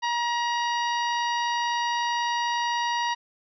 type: harmonic tone with a mistuned harmonic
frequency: 951 Hz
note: A#5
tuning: 34 cents sharp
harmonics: 1 / 2 / 3 / 4 / 5 / 6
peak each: -25 / -31 / -35 / -37 / -39 / -41 dBFS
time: 0.02-3.15 s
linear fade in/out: 20 ms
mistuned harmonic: 5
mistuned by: -20 cents
effects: none